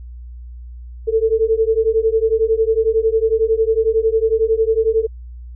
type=beating tone pair; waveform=sine; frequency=440 / 451 Hz; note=A4 / A4; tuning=0 / +43 cents; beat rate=11 Hz; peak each=-16 dBFS; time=1.07-5.07 s; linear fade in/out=20 ms; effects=added 60 Hz sine -31 dBFS peak until 5.55 s